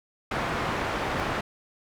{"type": "low-pass noise", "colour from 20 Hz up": "white", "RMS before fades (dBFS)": -29, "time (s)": [0.31, 1.41], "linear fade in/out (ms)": 5, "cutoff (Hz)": 1400, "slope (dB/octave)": 12}
{"type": "tone with exponential growth", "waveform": "sawtooth", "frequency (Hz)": 95.4, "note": "G2", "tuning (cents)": -47, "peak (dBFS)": -23, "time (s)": [1.12, 1.2], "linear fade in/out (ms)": 0, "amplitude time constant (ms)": 16}
{"effects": []}